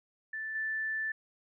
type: tone with level steps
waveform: sine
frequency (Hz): 1760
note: A6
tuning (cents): 0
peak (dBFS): -35 / -31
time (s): 0.33-1.12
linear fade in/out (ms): 5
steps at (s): 0.55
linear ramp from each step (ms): 5
effects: none